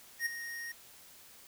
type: tone with ADSR envelope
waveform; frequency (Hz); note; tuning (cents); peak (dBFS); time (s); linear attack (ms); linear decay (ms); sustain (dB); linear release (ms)
square; 1864.7; A#6; 0; -29; 0.19-0.72; 70; 11; -11; 5
effects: white hiss -56 dBFS RMS until 1.47 s